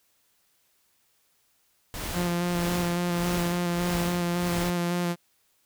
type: noise with tremolo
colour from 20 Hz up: pink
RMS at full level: -33 dBFS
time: 1.94-4.7 s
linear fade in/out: 0 ms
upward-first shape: sine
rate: 1.6 Hz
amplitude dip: 85%
type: tone with vibrato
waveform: sawtooth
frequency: 174.61 Hz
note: F3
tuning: in tune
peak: -21 dBFS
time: 2.13-5.16 s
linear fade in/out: 50 ms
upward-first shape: square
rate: 3.6 Hz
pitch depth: 15 cents each way
effects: white hiss -68 dBFS RMS until 5.65 s